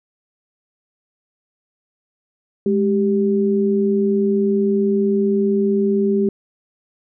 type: tone pair together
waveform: sine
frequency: 207.8 / 392.3 Hz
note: G#3 / G4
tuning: +1 / +1 cents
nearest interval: major seventh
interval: 1100 cents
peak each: -17 dBFS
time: 2.66-6.29 s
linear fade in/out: 2 ms
effects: none